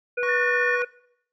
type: harmonic tone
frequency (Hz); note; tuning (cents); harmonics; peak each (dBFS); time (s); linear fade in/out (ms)
488.3; B4; -20; 1 / 3 / 5; -25 / -28 / -30; 0.17-0.85; 10
type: chord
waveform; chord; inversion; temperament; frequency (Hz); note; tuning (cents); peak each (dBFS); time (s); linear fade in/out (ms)
triangle; F# major; second; equal; 1108.7 / 1480 / 1864.7; C#6 / F#6 / A#6; 0 / 0 / 0; -29 / -33 / -31; 0.23-0.82; 0
type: tone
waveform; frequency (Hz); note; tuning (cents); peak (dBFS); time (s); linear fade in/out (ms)
sine; 1800; A6; +39; -23; 0.28-0.76; 10
effects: noise-tail reverb RT60 0.7 s tail -21 dB re dry + resampled to 16000 Hz